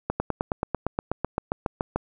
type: slowing click train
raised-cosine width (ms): 1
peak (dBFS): -10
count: 16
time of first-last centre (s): 0.1-1.96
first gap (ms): 100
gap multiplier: 1.03
effects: none